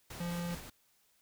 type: noise with tremolo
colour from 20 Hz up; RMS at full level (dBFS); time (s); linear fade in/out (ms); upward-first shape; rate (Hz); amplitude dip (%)
pink; -46; 0.1-0.7; 5; square; 5; 30
type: tone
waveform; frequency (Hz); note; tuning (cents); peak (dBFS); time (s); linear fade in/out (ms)
square; 173; F3; -16; -36; 0.2-0.55; 5
effects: white hiss -71 dBFS RMS until 1.21 s